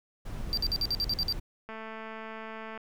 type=noise; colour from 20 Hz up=brown; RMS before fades=-36 dBFS; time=0.25-1.4 s; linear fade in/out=10 ms
type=tone bursts; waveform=triangle; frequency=4699 Hz; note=D8; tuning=in tune; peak=-25 dBFS; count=9; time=0.53-1.325 s; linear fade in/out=0 ms; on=43 ms; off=51 ms
type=click train; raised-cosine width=0.5 ms; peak=-27 dBFS; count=241; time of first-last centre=1.69-2.776 s; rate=221 Hz
effects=none